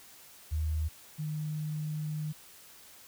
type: tone pair in turn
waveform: sine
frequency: 77.78 / 153.15 Hz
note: D#2 / D#3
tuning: 0 / -27 cents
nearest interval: octave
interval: 1173 cents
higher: second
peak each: -28 / -32 dBFS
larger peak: first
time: 0.51-0.89 / 1.18-2.33 s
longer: second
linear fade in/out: 20 ms
effects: white hiss -54 dBFS RMS until 3.07 s